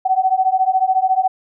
sine beating tone pair, 748 / 762 Hz, F#5 / G5, +19 / -49 cents, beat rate 14 Hz, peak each -16 dBFS, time 0.05-1.28 s, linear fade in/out 10 ms, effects none

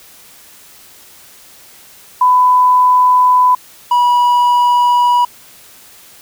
sine / triangle tone pair in turn, 1000 / 973.8 Hz, B5 / B5, +21 / -25 cents, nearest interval unison, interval 46 cents, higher first, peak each -6 dBFS, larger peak neither, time 2.21-3.55 / 3.91-5.25 s, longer neither, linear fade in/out 5 ms, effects white hiss -41 dBFS RMS until 6.21 s

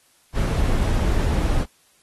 brown noise, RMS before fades -20 dBFS, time 0.33-1.66 s, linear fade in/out 50 ms, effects white hiss -59 dBFS RMS until 2.02 s + AAC 32 kbps

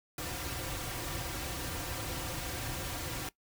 pink noise with comb filter, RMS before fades -38 dBFS, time 0.18-3.29 s, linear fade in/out 2 ms, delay 4.7 ms, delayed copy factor -0.7, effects noise-tail reverb RT60 0.1 s tail -19 dB re dry

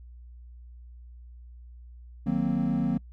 triangle chord, C half-diminished seventh, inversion first, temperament equal, 155.56 / 185 / 233.1 / 261.6 Hz, Eb3 / Gb3 / Bb3 / C4, 0 / 0 / 0 / 0 cents, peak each -29 / -27 / -26 / -28 dBFS, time 2.26-2.98 s, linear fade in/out 10 ms, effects noise-tail reverb RT60 0.1 s tail -25 dB re dry + added 60 Hz sine -44 dBFS peak until 3.12 s

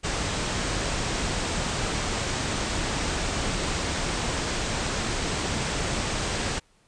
pink low-pass noise, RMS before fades -28 dBFS, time 0.03-6.6 s, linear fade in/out 20 ms, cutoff 8800 Hz, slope 96 dB/octave, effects pink hiss -63 dBFS RMS until 6.87 s + resampled to 22050 Hz

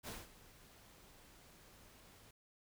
pink noise with ADSR envelope, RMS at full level -45 dBFS, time 0.03-2.31 s, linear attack 43 ms, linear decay 200 ms, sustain -17 dB, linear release 4 ms, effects none

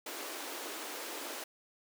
pink high-pass noise, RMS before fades -42 dBFS, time 0.06-1.44 s, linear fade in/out 5 ms, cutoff 280 Hz, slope 48 dB/octave, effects none

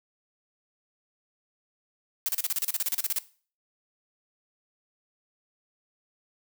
blue noise bursts, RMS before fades -27 dBFS, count 16, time 2.26-3.186 s, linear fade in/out 0 ms, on 26 ms, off 34 ms, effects noise-tail reverb RT60 0.4 s tail -17 dB re dry

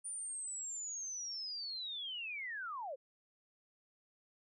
sine linear sweep, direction down, 9397 to 483 Hz, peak -40 dBFS, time 0.04-2.96 s, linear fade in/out 20 ms, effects none

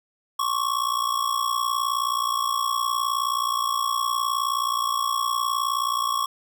square ring-modulated tone, 1108.7 Hz, C#6, in tune, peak -20 dBFS, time 0.39-6.26 s, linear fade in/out 5 ms, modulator 29.6 Hz, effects none

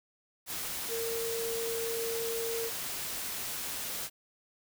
sine tone in noise, 459.1 Hz, A#4, 26 cents flat, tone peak -33 dBFS, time 0.88-2.71 s, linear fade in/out 50 ms, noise white, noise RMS -37 dBFS, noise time 0.46-4.1 s, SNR +1 dB, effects none

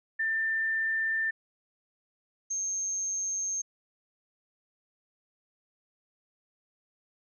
sine tone pair in turn, 1788 / 6396 Hz, A6 / G8, +27 / +34 cents, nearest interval octave + minor seventh, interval 2207 cents, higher second, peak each -26 / -29 dBFS, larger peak first, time 0.19-1.31 / 2.5-3.62 s, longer neither, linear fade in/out 10 ms, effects none

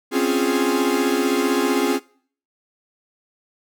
45% pulse chord, Db major seventh, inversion third, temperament equal, 261.6 / 277.2 / 349.2 / 415.3 Hz, C4 / Db4 / F4 / Ab4, 0 / 0 / 0 / 0 cents, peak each -23 dBFS, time 0.11-2 s, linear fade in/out 50 ms, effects noise-tail reverb RT60 0.5 s tail -22 dB re dry

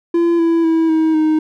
triangle tone with pitch steps, 340 / 332.6 / 325.4 / 318.3 / 311.4 Hz, F4 / E4 / E4 / D#4 / D#4, -46 / +16 / -22 / +39 / +2 cents, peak -9 dBFS, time 0.14-1.39 s, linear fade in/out 5 ms, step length 250 ms, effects none

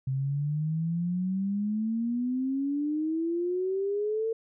sine exponential sweep, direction up, 130.81 to 455.2 Hz, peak -26 dBFS, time 0.07-4.33 s, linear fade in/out 5 ms, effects none

